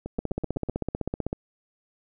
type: two click trains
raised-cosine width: 2 ms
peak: -20 / -14 dBFS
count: 6 / 19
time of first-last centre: 0.06-0.688 / 0.19-1.329 s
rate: 7.96 / 15.8 Hz
effects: none

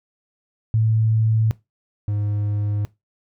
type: tone pair in turn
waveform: sine / triangle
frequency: 110.8 / 103.52 Hz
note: A2 / G#2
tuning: +13 / -5 cents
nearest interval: minor second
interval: 118 cents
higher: first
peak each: -15 / -18 dBFS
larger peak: first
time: 0.74-1.51 / 2.08-2.85 s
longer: neither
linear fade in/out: 0 ms
effects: noise-tail reverb RT60 0.2 s tail -19 dB re dry

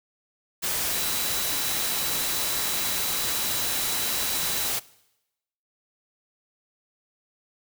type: tone in noise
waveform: sine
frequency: 3941 Hz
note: B7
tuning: 4 cents flat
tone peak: -34 dBFS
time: 0.91-4.69 s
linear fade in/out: 20 ms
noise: white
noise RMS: -27 dBFS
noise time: 0.62-4.8 s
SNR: -10 dB
effects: noise-tail reverb RT60 0.9 s tail -21 dB re dry

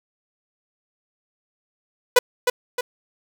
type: tone with echo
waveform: sawtooth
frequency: 493.9 Hz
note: B4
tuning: in tune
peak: -6 dBFS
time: 2.16-2.19 s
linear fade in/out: 5 ms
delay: 310 ms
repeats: 2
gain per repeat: -6 dB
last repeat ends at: 2.81 s
effects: none

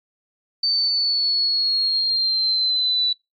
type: linear sweep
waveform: sine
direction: down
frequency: 4574 to 3951 Hz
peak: -17 dBFS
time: 0.63-3.13 s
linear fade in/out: 5 ms
effects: noise-tail reverb RT60 0.2 s tail -24 dB re dry + MP3 48 kbps

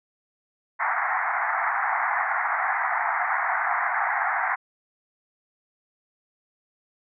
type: band-pass noise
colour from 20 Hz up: pink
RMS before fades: -25 dBFS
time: 0.79-4.56 s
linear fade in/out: 20 ms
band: 700 to 2100 Hz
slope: 96 dB/octave
effects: none

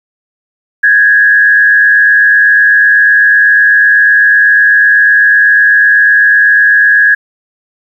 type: tone with frequency modulation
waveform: sine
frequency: 1663 Hz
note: G#6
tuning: 2 cents sharp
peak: -3 dBFS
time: 0.83-7.15 s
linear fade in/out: 10 ms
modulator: 108 Hz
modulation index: 0.62
effects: 7-bit

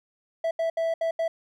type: tone bursts at uneven times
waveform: triangle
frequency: 658 Hz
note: E5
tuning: 3 cents flat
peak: -21 dBFS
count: 5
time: 0.44-0.51 / 0.59-0.7 / 0.77-0.94 / 1.01-1.11 / 1.19-1.28 s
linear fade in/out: 5 ms
effects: none

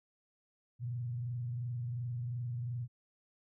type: tone with frequency modulation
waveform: sine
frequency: 120.9 Hz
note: B2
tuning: 36 cents flat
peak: -35 dBFS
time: 0.79-2.88 s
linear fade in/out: 50 ms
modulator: 22.8 Hz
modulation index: 0.35
effects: none

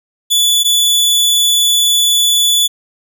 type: tone pair in turn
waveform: sawtooth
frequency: 3454 / 3454 Hz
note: A7 / A7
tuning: -33 / -33 cents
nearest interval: unison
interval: 0 cents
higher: neither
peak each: -6 dBFS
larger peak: neither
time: 0.3-0.64 / 0.64-2.68 s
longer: second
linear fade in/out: 20 ms
effects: none

